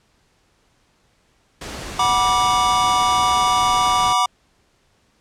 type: noise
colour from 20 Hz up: pink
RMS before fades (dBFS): -31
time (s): 1.61-4.13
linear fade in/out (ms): 5
type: chord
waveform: square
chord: B minor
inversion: second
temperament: equal with one note detuned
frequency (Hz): 740 / 971.4 / 1174.7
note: F#5 / B5 / D6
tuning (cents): 0 / -29 / 0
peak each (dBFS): -22 / -20 / -19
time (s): 1.99-4.26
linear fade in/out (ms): 5
effects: pink hiss -61 dBFS RMS until 5.2 s + low-pass 8000 Hz 12 dB/octave